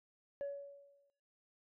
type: tone with exponential decay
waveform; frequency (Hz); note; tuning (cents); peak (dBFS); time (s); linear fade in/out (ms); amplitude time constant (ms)
sine; 564; C#5; +30; -34; 0.41-1.1; 0; 150
effects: noise-tail reverb RT60 0.9 s tail -26 dB re dry + tanh soft clip ceiling -36 dBFS